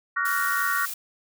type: chord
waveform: sine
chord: Gb major seventh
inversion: second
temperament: equal with one note detuned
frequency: 1136.6 / 1396.9 / 1480 / 1864.7 Hz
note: Db6 / F6 / Gb6 / Bb6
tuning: +43 / 0 / 0 / 0 cents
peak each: -28 dBFS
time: 0.16-0.86 s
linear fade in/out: 10 ms
type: noise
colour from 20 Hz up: blue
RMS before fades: -33 dBFS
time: 0.25-0.94 s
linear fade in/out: 5 ms
effects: none